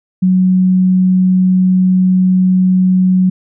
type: tone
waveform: sine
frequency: 185 Hz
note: F#3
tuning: in tune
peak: -7 dBFS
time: 0.22-3.3 s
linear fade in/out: 10 ms
effects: none